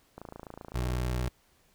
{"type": "click train", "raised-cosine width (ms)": 1, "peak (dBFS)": -28, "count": 23, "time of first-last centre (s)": [0.18, 0.971], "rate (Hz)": 27.8}
{"type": "tone", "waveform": "25% pulse", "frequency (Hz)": 61.74, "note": "B1", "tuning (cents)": 0, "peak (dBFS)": -25, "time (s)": [0.74, 1.29], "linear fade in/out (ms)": 10}
{"effects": ["pink hiss -66 dBFS RMS until 1.74 s"]}